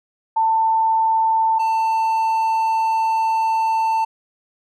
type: tone pair in turn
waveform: sine / triangle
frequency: 892 / 892 Hz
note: A5 / A5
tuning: +23 / +23 cents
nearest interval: unison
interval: 0 cents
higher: neither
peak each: -14 / -14 dBFS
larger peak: neither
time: 0.36-1.59 / 1.59-4.05 s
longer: second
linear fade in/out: 10 ms
effects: none